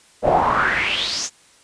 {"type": "noise with band-pass filter sweep", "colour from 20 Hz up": "brown", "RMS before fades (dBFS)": -19, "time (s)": [0.22, 1.3], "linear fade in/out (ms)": 50, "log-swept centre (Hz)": [550, 6900], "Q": 5.6, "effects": ["white hiss -52 dBFS RMS until 1.63 s", "resampled to 22050 Hz"]}